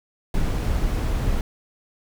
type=noise; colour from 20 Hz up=brown; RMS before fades=-22 dBFS; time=0.34-1.41 s; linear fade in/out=2 ms; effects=none